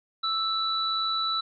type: tone pair together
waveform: sine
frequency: 1318.5 / 3951 Hz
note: E6 / B7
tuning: 0 / 0 cents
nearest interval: octave + perfect fifth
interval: 1900 cents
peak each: -28 / -27 dBFS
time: 0.23-1.41 s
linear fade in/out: 10 ms
effects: none